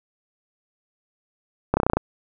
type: slowing click train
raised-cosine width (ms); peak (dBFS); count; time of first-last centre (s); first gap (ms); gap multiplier
1; -4; 8; 1.74-1.97; 30; 1.03
effects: none